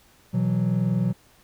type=chord; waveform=triangle; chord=B suspended fourth; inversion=none; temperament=equal; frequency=123.47 / 164.81 / 185 Hz; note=B2 / E3 / F#3; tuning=0 / 0 / 0 cents; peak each=-22 / -24 / -21 dBFS; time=0.33-1.13 s; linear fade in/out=20 ms; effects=tanh soft clip ceiling -11 dBFS + pink hiss -57 dBFS RMS until 1.43 s